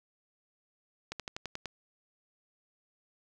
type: slowing click train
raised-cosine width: 0.2 ms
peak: -20 dBFS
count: 7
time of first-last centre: 1.12-1.657 s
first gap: 77 ms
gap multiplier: 1.06
effects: none